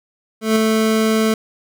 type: tone with ADSR envelope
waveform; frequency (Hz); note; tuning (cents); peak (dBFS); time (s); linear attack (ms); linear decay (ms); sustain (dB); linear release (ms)
25% pulse; 220; A3; 0; -7; 0.41-1.34; 150; 3; -3; 3
effects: none